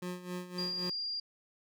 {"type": "tone with tremolo", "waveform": "25% pulse", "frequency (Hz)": 179.6, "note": "F3", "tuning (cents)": 49, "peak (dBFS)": -32, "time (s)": [0.02, 0.9], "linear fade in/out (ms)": 5, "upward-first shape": "sine", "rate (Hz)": 3.8, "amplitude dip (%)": 75}
{"type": "tone", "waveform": "sine", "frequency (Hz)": 4791, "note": "D8", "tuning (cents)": 34, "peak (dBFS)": -34, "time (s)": [0.58, 1.2], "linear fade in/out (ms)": 5}
{"effects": []}